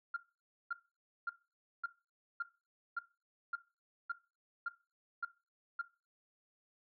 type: tone bursts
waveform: sine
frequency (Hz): 1393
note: F6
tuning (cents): -5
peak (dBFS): -33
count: 11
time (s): 0.14-5.815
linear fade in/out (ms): 5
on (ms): 25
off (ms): 540
effects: noise-tail reverb RT60 0.3 s tail -17 dB re dry + tanh soft clip ceiling -29 dBFS